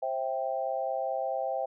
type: chord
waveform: sine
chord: C major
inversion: none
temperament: equal with one note detuned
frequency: 530.2 / 659.3 / 784 Hz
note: C5 / E5 / G5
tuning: +23 / 0 / 0 cents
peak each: -33 / -33 / -33 dBFS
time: 0.02-1.66 s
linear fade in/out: 10 ms
effects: none